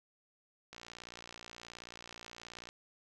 click train, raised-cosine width 0.2 ms, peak -30 dBFS, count 116, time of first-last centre 0.73-2.689 s, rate 58.7 Hz, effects none

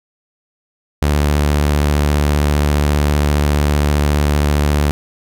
sawtooth tone with vibrato, 73.42 Hz, D2, in tune, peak -8 dBFS, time 1.02-4.91 s, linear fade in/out 0 ms, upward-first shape sine, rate 15 Hz, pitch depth 26 cents each way, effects none

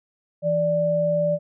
sine tone pair together, 164.81 / 587.3 Hz, E3 / D5, 0 / 0 cents, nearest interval octave + minor seventh, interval 2200 cents, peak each -26 / -19 dBFS, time 0.42-1.39 s, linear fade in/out 50 ms, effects none

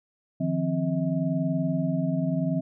sine tone cluster, 151.6 / 172.3 / 262.5 / 639 Hz, D#3 / F3 / C4 / D#5, -45 / -23 / +6 / +46 cents, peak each -29 / -27 / -28 / -33 dBFS, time 0.4-2.61 s, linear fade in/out 10 ms, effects none

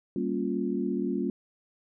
sine chord, G half-diminished seventh, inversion none, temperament equal with one note detuned, 196 / 233.1 / 277.2 / 352.5 Hz, G3 / Bb3 / Db4 / F4, 0 / 0 / 0 / +16 cents, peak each -32 dBFS, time 0.16-1.3 s, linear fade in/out 2 ms, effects none

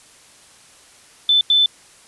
sine tone bursts at uneven times, 3520 Hz, A7, in tune, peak -11 dBFS, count 2, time 1.29-1.41 / 1.5-1.66 s, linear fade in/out 2 ms, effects white hiss -48 dBFS RMS until 2.07 s + resampled to 24000 Hz

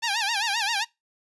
10% pulse tone with vibrato, 861 Hz, A5, 38 cents flat, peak -15 dBFS, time 0.02-0.85 s, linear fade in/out 20 ms, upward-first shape sine, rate 7.6 Hz, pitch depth 160 cents each way, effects noise-tail reverb RT60 0.2 s tail -23 dB re dry + resampled to 24000 Hz

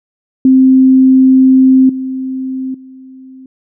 sine tone with level steps, 261.6 Hz, C4, in tune, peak -3 / -16 / -31 dBFS, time 0.45-3.46 s, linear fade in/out 2 ms, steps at 1.89 / 2.74 s, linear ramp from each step 5 ms, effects none

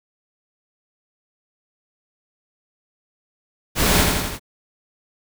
pink noise with echo, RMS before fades -18 dBFS, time 3.75-4.06 s, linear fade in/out 50 ms, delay 84 ms, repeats 4, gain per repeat -3 dB, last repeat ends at 4.396 s, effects none

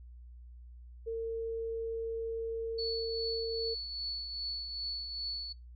sine tone, 454.4 Hz, A#4, 44 cents flat, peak -33 dBFS, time 1.06-3.75 s, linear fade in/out 20 ms
sine tone with tremolo, 4434 Hz, C#8, in tune, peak -33 dBFS, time 2.78-5.53 s, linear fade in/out 10 ms, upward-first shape triangle, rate 2.5 Hz, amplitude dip 50%
effects noise-tail reverb RT60 0.2 s tail -23 dB re dry + added 60 Hz sine -48 dBFS peak until 5.75 s

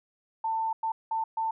sine tone bursts at uneven times, 893 Hz, A5, 25 cents sharp, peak -26 dBFS, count 4, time 0.44-0.73 / 0.83-0.92 / 1.11-1.24 / 1.37-1.51 s, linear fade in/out 5 ms, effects none

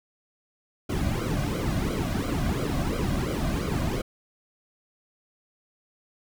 brown noise with flanger, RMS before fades -27 dBFS, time 0.89-4.02 s, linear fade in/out 10 ms, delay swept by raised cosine 1.1 to 2.3 ms, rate 2.9 Hz, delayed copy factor -0.85, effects none

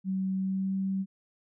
sine tone with pitch glide, 190 to 192.43 Hz, F#3 to G3, +46 to -32 cents, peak -27 dBFS, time 0.04-1.06 s, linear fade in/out 50 ms, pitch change +22 cents, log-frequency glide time 0.36-0.76 s, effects none

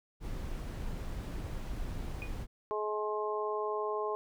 brown noise, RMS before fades -38 dBFS, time 0.2-2.47 s, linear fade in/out 50 ms
sine tone with exponential decay, 2465 Hz, D#7, 17 cents flat, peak -37 dBFS, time 2.22-2.34 s, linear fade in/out 0 ms, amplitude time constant 26 ms
harmonic tone, 211.9 Hz, G#3, 35 cents sharp, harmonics 2 / 3 / 4 / 5, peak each -34 / -40 / -40 / -37 dBFS, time 2.71-4.15 s, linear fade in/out 0 ms
effects none

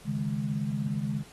sine chord, C# suspended second, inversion none, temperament equal, 138.59 / 155.56 / 207.7 Hz, C#3 / D#3 / G#3, 0 / 0 / 0 cents, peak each -32 / -33 / -31 dBFS, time 0.04-1.24 s, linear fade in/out 50 ms, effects pink hiss -53 dBFS RMS until 1.32 s + AAC 32 kbps

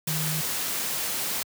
sine tone in noise, 155.56 Hz, D#3, in tune, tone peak -28 dBFS, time 0.07-0.41 s, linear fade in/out 5 ms, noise white, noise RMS -29 dBFS, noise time 0.07-1.43 s, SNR -2 dB, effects high-pass 100 Hz 12 dB/octave

